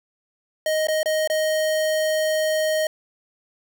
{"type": "tone with dropouts", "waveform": "square", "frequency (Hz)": 624, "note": "D#5", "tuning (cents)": 5, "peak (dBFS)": -20, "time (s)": [0.66, 2.87], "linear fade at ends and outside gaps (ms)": 2, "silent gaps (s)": [[0.871, 0.884], [1.031, 1.058], [1.275, 1.299]], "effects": []}